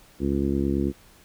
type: harmonic tone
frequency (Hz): 69.1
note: C#2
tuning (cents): -5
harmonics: 1 / 2 / 3 / 4 / 5 / 6 / 7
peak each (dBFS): -29 / -32 / -27 / -27 / -27 / -38 / -39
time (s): 0.19-0.93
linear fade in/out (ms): 50
effects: pink hiss -54 dBFS RMS until 1.24 s